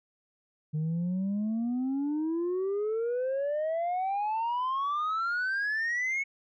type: exponential sweep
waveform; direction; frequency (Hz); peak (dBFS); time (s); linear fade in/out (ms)
sine; up; 150.6 to 2219; -25; 0.73-6.24; 20
effects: tanh soft clip ceiling -26 dBFS